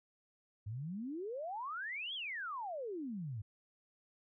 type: exponential two-way sweep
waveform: sine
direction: up then down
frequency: 98 to 3416 to 98 Hz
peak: -39 dBFS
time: 0.66-3.42 s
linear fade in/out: 10 ms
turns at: 2.14 s
effects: none